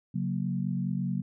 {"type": "chord", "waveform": "sine", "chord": "F# major", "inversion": "second", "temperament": "equal with one note detuned", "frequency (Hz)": [138.59, 183.93, 233.1], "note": ["C#3", "F#3", "A#3"], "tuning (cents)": [0, -10, 0], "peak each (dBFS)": [-32, -30, -35], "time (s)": [0.14, 1.22], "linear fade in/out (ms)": 10, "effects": []}